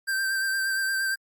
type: tone with vibrato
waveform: square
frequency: 1568 Hz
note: G6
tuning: in tune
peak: -25 dBFS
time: 0.07-1.16 s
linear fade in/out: 20 ms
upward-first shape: sine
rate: 8.6 Hz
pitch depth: 24 cents each way
effects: Opus 48 kbps